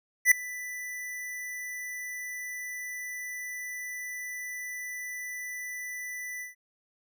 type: tone with ADSR envelope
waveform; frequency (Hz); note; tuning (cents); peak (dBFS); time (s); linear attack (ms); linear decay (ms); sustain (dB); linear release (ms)
square; 1985; B6; +8; -14; 0.25-6.55; 65; 3; -22; 140
effects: none